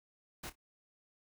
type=noise with echo; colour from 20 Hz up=pink; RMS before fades=-44 dBFS; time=0.43-0.5 s; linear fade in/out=10 ms; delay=28 ms; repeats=2; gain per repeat=-14 dB; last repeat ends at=0.556 s; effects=none